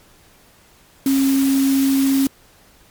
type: tone in noise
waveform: sine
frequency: 271.2 Hz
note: C#4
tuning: 38 cents flat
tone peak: -13 dBFS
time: 1.06-2.27 s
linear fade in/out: 2 ms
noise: white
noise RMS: -28 dBFS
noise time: 1.06-2.27 s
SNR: +12 dB
effects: pink hiss -51 dBFS RMS until 2.9 s + MP3 96 kbps